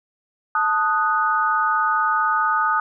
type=chord; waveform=sine; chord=D# diminished; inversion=second; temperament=equal; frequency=880 / 1244.5 / 1480 Hz; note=A5 / D#6 / F#6; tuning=0 / 0 / 0 cents; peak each=-23 / -19 / -23 dBFS; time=0.55-2.8 s; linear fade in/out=2 ms; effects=none